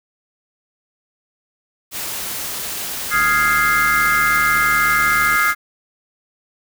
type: noise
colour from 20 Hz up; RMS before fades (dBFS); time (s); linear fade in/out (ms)
white; -26; 1.91-5.55; 50
type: chord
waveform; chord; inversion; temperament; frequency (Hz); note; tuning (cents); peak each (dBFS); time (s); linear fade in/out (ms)
sine; F minor seventh; third; equal; 1244.5 / 1396.9 / 1661.2 / 2093; Eb6 / F6 / Ab6 / C7; 0 / 0 / 0 / 0; -19; 3.1-5.55; 50
type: click train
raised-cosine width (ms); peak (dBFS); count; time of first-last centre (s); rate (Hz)
3; -24; 170; 3.14-5.355; 76.3
effects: none